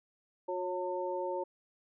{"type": "tone cluster", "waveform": "sine", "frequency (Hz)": [360.8, 548, 902], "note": ["F#4", "C#5", "A5"], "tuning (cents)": [-44, -20, 43], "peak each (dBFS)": [-37, -36, -38], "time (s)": [0.48, 1.44], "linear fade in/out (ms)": 10, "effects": []}